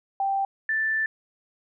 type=tone pair in turn; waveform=sine; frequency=784 / 1764.7 Hz; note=G5 / A6; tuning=0 / +5 cents; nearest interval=octave + major second; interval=1405 cents; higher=second; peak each=-22 dBFS; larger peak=neither; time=0.2-0.45 / 0.69-1.06 s; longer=second; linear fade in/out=2 ms; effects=none